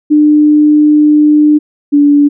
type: tone pair in turn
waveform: sine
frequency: 299.9 / 289 Hz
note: D4 / D4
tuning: +36 / -28 cents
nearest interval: minor second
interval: 64 cents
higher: first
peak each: -3 dBFS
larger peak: neither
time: 0.1-1.59 / 1.92-2.29 s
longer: first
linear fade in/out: 20 ms
effects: none